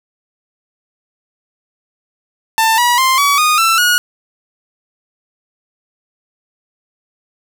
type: tone with pitch steps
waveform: sawtooth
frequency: 892 / 967.1 / 1048.6 / 1136.9 / 1232.7 / 1336.5 / 1449.1 Hz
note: A5 / B5 / C6 / C#6 / D#6 / E6 / F#6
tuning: +23 / -37 / +3 / +43 / -17 / +23 / -37 cents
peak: -6 dBFS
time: 2.58-3.98 s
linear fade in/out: 0 ms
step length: 200 ms
effects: none